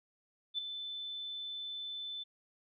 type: tone with ADSR envelope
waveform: sine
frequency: 3520 Hz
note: A7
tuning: in tune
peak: -30 dBFS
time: 0.54-2.24 s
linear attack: 45 ms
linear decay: 3 ms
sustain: -9 dB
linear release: 17 ms
effects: none